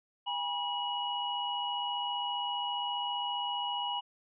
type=tone cluster; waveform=sine; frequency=812 / 967 / 2912 Hz; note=G#5 / B5 / F#7; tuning=-39 / -37 / -28 cents; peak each=-37 / -36 / -35 dBFS; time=0.26-4.01 s; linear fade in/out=20 ms; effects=none